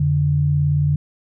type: tone pair together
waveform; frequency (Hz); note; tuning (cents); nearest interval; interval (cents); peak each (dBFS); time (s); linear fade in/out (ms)
sine; 87 / 145.35; F2 / D3; -6 / -18; major sixth; 888; -22 / -15; 0-0.96; 5
effects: none